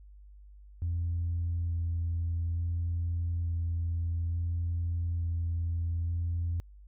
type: tone with vibrato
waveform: sine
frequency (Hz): 84.8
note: E2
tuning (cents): +50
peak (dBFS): -27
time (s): 0.82-6.6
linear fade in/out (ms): 0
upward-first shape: square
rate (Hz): 0.57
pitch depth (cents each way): 10
effects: tanh soft clip ceiling -25 dBFS + added 50 Hz sine -49 dBFS peak until 6.87 s